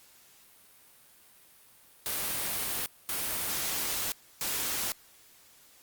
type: noise bursts at uneven times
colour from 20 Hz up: white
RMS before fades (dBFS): -32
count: 3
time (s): 2.06-2.86 / 3.09-4.12 / 4.41-4.92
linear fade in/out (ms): 0
effects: white hiss -58 dBFS RMS until 5.82 s + Opus 48 kbps